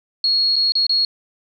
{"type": "tone with dropouts", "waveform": "sine", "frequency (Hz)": 4313, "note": "C#8", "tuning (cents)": -48, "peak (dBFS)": -14, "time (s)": [0.24, 1.05], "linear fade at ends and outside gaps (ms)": 2, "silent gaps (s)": [[0.558, 0.563], [0.721, 0.753], [0.867, 0.894]], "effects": []}